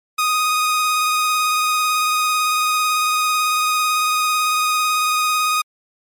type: tone with vibrato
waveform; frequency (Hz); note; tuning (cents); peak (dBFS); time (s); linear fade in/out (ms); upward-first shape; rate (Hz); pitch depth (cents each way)
sawtooth; 1244.5; D#6; 0; -12; 0.18-5.62; 10; triangle; 18; 19
effects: MP3 64 kbps